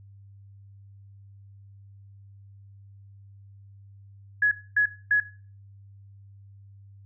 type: tone bursts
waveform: sine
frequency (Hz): 1682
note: G#6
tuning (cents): +22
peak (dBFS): -17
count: 3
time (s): 4.42-5.202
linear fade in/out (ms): 5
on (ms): 94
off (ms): 250
effects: noise-tail reverb RT60 0.4 s tail -17 dB re dry + added 99 Hz sine -47 dBFS peak until 7.05 s